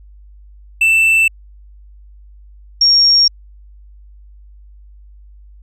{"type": "tone pair in turn", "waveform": ["triangle", "sine"], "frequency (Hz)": [2661, 5556], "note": ["E7", "F8"], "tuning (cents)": [16, -10], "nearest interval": "octave + minor second", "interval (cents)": 1274, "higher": "second", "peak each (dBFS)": -7, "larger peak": "neither", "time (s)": [[0.81, 1.28], [2.81, 3.28]], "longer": "neither", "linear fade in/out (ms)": 5, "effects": ["added 50 Hz sine -38 dBFS peak until 5.62 s"]}